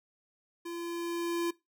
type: tone with level ramp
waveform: square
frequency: 341.3 Hz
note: F4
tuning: 40 cents flat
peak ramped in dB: -38 to -29 dBFS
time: 0.65-1.51 s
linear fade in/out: 10 ms
effects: noise-tail reverb RT60 0.2 s tail -20 dB re dry